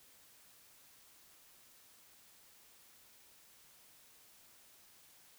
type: silence
effects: white hiss -63 dBFS RMS until 5.38 s